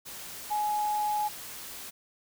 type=tone in noise; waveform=sine; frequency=840 Hz; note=G#5; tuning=19 cents sharp; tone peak=-26 dBFS; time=0.5-1.29 s; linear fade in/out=20 ms; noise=white; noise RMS=-42 dBFS; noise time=0.05-1.91 s; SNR=+13 dB; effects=none